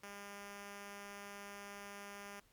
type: tone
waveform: 5% pulse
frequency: 201.8 Hz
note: G#3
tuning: 49 cents flat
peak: -37 dBFS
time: 0.03-2.4 s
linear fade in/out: 5 ms
effects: pink hiss -71 dBFS RMS until 2.52 s + Opus 48 kbps